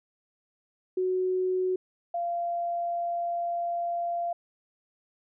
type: tone pair in turn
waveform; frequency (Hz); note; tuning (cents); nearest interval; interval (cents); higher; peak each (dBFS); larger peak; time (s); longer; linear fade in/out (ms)
sine; 370 / 690; F#4 / F5; 0 / -21; major seventh; 1079; second; -24 / -27; first; 0.97-1.76 / 2.14-4.33; second; 5
effects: none